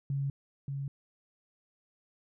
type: tone pair in turn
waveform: sine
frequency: 138.7 / 138.7 Hz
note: C#3 / C#3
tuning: +1 / +1 cents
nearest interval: unison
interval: 0 cents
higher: neither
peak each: -29 / -33 dBFS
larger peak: first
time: 0.1-0.3 / 0.68-0.88 s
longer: neither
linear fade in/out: 2 ms
effects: none